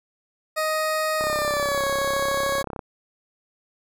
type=tone with pitch glide; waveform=20% pulse; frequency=625 to 553.6 Hz; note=D#5 to C#5; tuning=+8 to -2 cents; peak=-17 dBFS; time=0.56-2.63 s; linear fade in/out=20 ms; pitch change=-210 cents; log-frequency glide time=1.18-1.84 s
type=click train; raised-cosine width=1 ms; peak=-17 dBFS; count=54; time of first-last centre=1.21-2.792 s; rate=33.5 Hz
effects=none